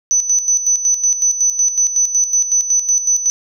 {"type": "tone with tremolo", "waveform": "sine", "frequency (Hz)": 6000, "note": "F#8", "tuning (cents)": 23, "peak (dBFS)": -10, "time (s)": [0.11, 3.3], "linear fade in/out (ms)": 0, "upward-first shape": "square", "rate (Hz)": 5.4, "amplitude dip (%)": 65, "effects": []}